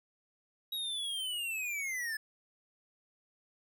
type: linear sweep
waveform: square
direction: down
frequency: 3831 to 1713 Hz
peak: -35 dBFS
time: 0.72-2.17 s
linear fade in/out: 5 ms
effects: none